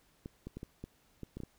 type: clicks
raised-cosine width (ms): 3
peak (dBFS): -29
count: 9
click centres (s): 0.259 / 0.47 / 0.57 / 0.631 / 0.84 / 1.233 / 1.37 / 1.403 / 1.435
effects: pink hiss -69 dBFS RMS until 1.58 s